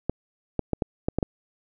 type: clicks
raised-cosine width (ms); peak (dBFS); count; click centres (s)
2; -10; 7; 0.096 / 0.593 / 0.733 / 0.822 / 1.085 / 1.186 / 1.228
effects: none